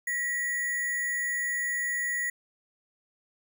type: tone with sample-and-hold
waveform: sine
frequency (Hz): 1935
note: B6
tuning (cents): -36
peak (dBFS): -27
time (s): 0.07-2.3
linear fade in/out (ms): 5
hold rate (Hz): 8820
effects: none